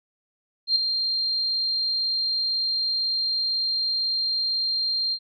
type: tone with ADSR envelope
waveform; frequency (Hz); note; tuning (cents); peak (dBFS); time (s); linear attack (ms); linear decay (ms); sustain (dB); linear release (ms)
sine; 4186; C8; 0; -15; 0.67-5.19; 87; 6; -7; 65
effects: none